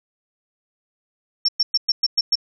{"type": "tone bursts", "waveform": "sine", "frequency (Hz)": 5440, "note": "F8", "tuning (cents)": -46, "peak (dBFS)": -14, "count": 7, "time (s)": [1.45, 2.355], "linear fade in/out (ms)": 5, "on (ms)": 35, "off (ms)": 110, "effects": []}